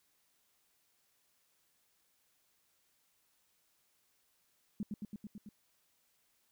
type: tone with echo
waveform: sine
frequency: 207.7 Hz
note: G#3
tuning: in tune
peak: -34 dBFS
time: 4.8-4.83 s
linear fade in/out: 2 ms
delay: 110 ms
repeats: 6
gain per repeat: -2 dB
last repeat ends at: 5.49 s
effects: white hiss -75 dBFS RMS until 6.51 s